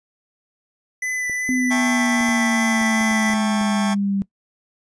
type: tone with vibrato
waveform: square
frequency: 2000 Hz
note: B6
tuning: 21 cents sharp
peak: -23 dBFS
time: 1.02-3.34 s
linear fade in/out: 5 ms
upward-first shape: sine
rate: 2.6 Hz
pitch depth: 13 cents each way
type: clicks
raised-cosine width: 2 ms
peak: -24 dBFS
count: 9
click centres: 1.297 / 2.209 / 2.289 / 2.814 / 3.011 / 3.113 / 3.302 / 3.336 / 3.613 s
type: exponential sweep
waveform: sine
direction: down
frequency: 255.7 to 196 Hz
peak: -18 dBFS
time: 1.49-4.22 s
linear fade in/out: 0 ms
type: chord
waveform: sawtooth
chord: A dominant seventh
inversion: second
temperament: just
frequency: 660 / 792 / 880 / 1100 Hz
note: E5 / G5 / A5 / C#6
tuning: +2 / +18 / 0 / -14 cents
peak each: -25 / -24 / -25 / -26 dBFS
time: 1.7-3.95 s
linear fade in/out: 20 ms
effects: noise-tail reverb RT60 0.1 s tail -20 dB re dry + resampled to 22050 Hz